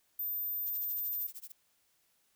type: tone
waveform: sine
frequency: 13790 Hz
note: A9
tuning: 36 cents flat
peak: -33 dBFS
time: 0.19-1.27 s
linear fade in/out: 5 ms
type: noise with tremolo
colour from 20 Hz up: violet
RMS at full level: -44 dBFS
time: 0.66-1.52 s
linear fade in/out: 5 ms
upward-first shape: sine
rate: 13 Hz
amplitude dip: 100%
effects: white hiss -73 dBFS RMS until 2.35 s